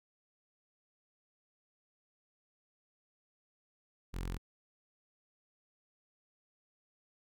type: tone with notch filter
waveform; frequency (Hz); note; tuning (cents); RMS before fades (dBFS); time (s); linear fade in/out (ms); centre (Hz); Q
sawtooth; 44.29; F1; +25; -39; 4.13-4.38; 20; 630; 2
effects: none